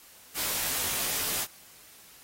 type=noise with comb filter; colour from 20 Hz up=white; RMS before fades=-30 dBFS; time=0.34-1.47 s; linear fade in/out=50 ms; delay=17 ms; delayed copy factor=-0.9; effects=white hiss -53 dBFS RMS until 2.23 s + AAC 48 kbps